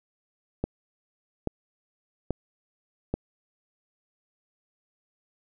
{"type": "click train", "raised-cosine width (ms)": 2, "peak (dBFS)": -13, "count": 4, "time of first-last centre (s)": [0.64, 3.14], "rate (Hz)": 1.2, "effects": []}